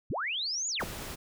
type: linear two-way sweep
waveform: sine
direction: up then down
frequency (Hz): 30.87 to 7040 to 30.87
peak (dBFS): -30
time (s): 0.1-0.84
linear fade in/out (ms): 0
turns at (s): 0.68
type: noise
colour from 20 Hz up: pink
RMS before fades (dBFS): -40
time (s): 0.79-1.16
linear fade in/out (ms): 20
effects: none